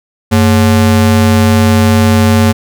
square ring-modulated tone, 160 Hz, D#3, 49 cents sharp, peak -3 dBFS, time 0.31-2.53 s, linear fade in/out 20 ms, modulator 65.6 Hz, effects none

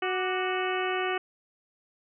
harmonic tone with a mistuned harmonic, 370 Hz, F#4, in tune, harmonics 1 / 2 / 3 / 4 / 5 / 6 / 7 / 8, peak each -30 / -33 / -35 / -36 / -37 / -38 / -38 / -39 dBFS, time 0.02-1.18 s, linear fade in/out 5 ms, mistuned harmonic 3, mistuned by +93 cents, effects none

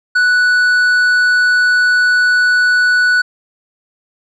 sine tone with tanh clipping, 1480 Hz, F#6, in tune, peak -10 dBFS, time 0.15-3.22 s, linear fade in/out 10 ms, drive 7 dB, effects none

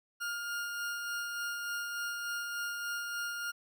40% pulse tone with tremolo, 1413 Hz, F6, 20 cents sharp, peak -33 dBFS, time 0.2-3.52 s, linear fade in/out 20 ms, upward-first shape sine, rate 3.4 Hz, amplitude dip 30%, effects none

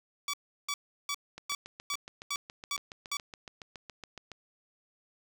10% pulse tone bursts, 1145 Hz, D6, 44 cents flat, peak -23 dBFS, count 8, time 0.28-3.17 s, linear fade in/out 2 ms, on 55 ms, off 350 ms
click train, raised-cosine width 0.2 ms, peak -26 dBFS, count 22, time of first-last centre 1.38-4.317 s, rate 7.15 Hz
effects none

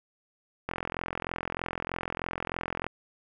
click train, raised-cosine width 0.5 ms, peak -16 dBFS, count 95, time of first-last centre 0.69-2.866 s, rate 43.2 Hz, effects none

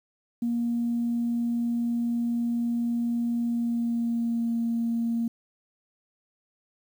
sine tone with pitch glide, 236 to 231.9 Hz, A#3 to A#3, +22 to -9 cents, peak -23 dBFS, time 0.42-5.28 s, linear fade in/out 5 ms, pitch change -31 cents, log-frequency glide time 3.4-4.56 s, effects tanh soft clip ceiling -19 dBFS + 9-bit

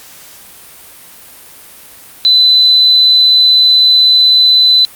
sine tone, 4012 Hz, B7, 26 cents sharp, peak -4 dBFS, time 2.25-4.85 s, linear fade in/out 0 ms, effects white hiss -36 dBFS RMS until 4.95 s + Opus 48 kbps

